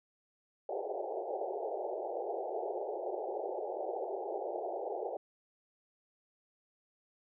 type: band-pass noise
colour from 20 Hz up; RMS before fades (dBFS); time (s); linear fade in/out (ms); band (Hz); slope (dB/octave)
pink; -38; 0.69-5.17; 2; 360 to 830; 96
effects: none